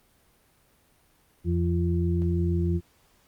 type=harmonic tone; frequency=86.2 Hz; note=F2; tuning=22 cents flat; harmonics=1 / 2 / 4; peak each=-24 / -27 / -30 dBFS; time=1.44-2.81 s; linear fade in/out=50 ms; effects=pink hiss -63 dBFS RMS until 3.27 s + Opus 32 kbps